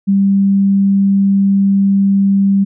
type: tone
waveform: sine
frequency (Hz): 196.9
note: G3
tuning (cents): +8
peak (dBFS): -8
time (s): 0.07-2.65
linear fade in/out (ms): 20
effects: none